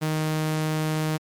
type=tone; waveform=sawtooth; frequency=155.8 Hz; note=D#3; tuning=3 cents sharp; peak=-19 dBFS; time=0.01-1.18 s; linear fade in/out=20 ms; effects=MP3 96 kbps